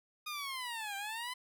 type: linear two-way sweep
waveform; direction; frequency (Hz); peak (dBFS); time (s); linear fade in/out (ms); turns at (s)
15% pulse; down then up; 1239 to 784 to 1020; -32; 0.26-1.34; 10; 0.96
effects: none